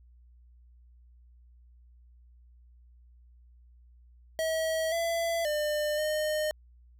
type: tone with pitch steps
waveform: square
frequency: 642 / 671 / 600 / 612 Hz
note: E5 / E5 / D5 / D#5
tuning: -46 / +31 / +37 / -29 cents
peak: -28 dBFS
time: 4.39-6.51 s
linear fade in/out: 0 ms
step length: 530 ms
effects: added 60 Hz sine -54 dBFS peak until 6.99 s